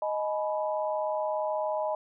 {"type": "chord", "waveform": "sine", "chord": "G# minor", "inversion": "second", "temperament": "equal with one note detuned", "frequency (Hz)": [622.3, 849, 987.8], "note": ["D#5", "G#5", "B5"], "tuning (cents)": [0, 38, 0], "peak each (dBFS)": [-29, -33, -35], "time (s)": [0.02, 1.95], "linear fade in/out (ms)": 2, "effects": []}